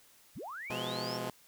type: linear sweep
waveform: sine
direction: up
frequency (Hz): 40.17 to 5580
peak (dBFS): -40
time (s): 0.35-1.18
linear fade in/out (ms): 20
type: chord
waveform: 10% pulse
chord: F diminished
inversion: second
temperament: just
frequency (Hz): 125.72 / 174.61 / 209.5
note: Cb3 / F3 / Ab3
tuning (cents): +31 / 0 / +15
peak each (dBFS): -31 / -34 / -32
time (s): 0.7-1.3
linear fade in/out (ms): 2
effects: white hiss -62 dBFS RMS until 1.47 s